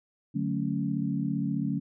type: chord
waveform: sine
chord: D major seventh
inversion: none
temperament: equal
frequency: 146.83 / 185 / 220 / 277.2 Hz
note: D3 / F#3 / A3 / C#4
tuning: 0 / 0 / 0 / 0 cents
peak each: -32 dBFS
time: 0.34-1.8 s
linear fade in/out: 20 ms
effects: none